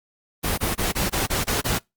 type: noise bursts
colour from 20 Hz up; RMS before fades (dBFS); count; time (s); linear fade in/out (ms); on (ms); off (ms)
pink; -23; 8; 0.43-1.791; 20; 150; 23
effects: noise-tail reverb RT60 0.2 s tail -26 dB re dry + Opus 32 kbps